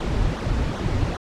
brown noise with flanger, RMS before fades -23 dBFS, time 0-1.17 s, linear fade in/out 5 ms, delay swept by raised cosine 0.39 to 6.19 ms, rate 2.6 Hz, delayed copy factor -0.75, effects low-pass 6000 Hz 12 dB/octave

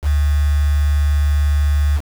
sine tone with quantisation, 73 Hz, D2, 10 cents flat, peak -12 dBFS, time 0.02-2.01 s, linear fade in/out 50 ms, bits 5, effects none

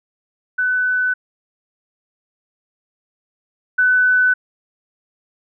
sine tone pair in turn, 1501 / 1501 Hz, F#6 / F#6, +24 / +24 cents, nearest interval unison, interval 0 cents, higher neither, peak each -15 / -11 dBFS, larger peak second, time 0.58-1.14 / 3.78-4.34 s, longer neither, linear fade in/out 10 ms, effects none

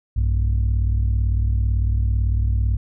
sine tone pair together, 60.05 / 98 Hz, B1 / G2, -48 / 0 cents, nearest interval minor sixth, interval 848 cents, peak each -16 / -19 dBFS, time 0.16-2.77 s, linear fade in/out 10 ms, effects tanh soft clip ceiling -13 dBFS

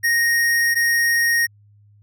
square tone pair in turn, 1864.7 / 1864.7 Hz, A#6 / A#6, 0 / 0 cents, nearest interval unison, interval 0 cents, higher neither, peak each -16 dBFS, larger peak neither, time 0.03-0.75 / 0.75-1.47 s, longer neither, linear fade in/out 20 ms, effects added 103 Hz sine -49 dBFS peak until 2.02 s

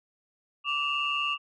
sine tone cluster, 1166 / 2691 / 2831 Hz, D6 / E7 / F7, -13 / +35 / +23 cents, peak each -30 dBFS, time 0.64-1.38 s, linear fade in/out 50 ms, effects tanh soft clip ceiling -17 dBFS

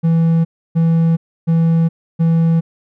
triangle tone bursts, 164.81 Hz, E3, in tune, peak -8 dBFS, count 4, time 0.03-2.61 s, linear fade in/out 20 ms, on 420 ms, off 300 ms, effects none

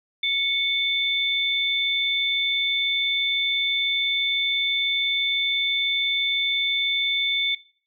sine tone pair together, 2217 / 3536 Hz, C#7 / A7, 0 / +8 cents, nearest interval minor sixth, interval 808 cents, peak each -25 / -22 dBFS, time 0.23-7.55 s, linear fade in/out 5 ms, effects noise-tail reverb RT60 0.5 s tail -21 dB re dry

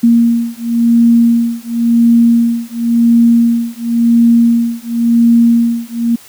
sine beating tone pair, 233.1 / 234.04 Hz, A#3 / A#3, 0 / +7 cents, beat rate 0.94 Hz, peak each -10 dBFS, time 0.03-6.16 s, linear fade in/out 10 ms, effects white hiss -39 dBFS RMS until 6.28 s

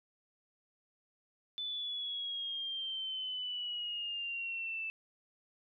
sine exponential sweep, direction down, 3510 to 2637 Hz, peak -36 dBFS, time 1.58-4.9 s, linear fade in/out 0 ms, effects none

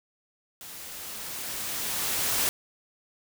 white noise with level ramp, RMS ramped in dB -43 to -25 dBFS, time 0.61-2.49 s, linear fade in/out 0 ms, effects none

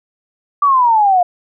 sine exponential sweep, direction down, 1174.7 to 699 Hz, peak -8 dBFS, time 0.62-1.23 s, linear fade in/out 5 ms, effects none

